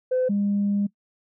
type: tone pair in turn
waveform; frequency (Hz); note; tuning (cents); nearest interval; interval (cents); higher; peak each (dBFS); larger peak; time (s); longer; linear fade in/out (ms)
sine; 510 / 202.4; C5 / G#3; -44 / -44; octave + major third; 1600; first; -18 / -19; first; 0.11-0.29 / 0.29-0.87; second; 10
effects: noise-tail reverb RT60 0.1 s tail -21 dB re dry + tanh soft clip ceiling -16 dBFS